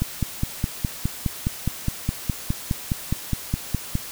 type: click train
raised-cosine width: 5 ms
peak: -9 dBFS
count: 20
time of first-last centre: 0.02-3.954 s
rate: 4.83 Hz
effects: white hiss -36 dBFS RMS until 4.11 s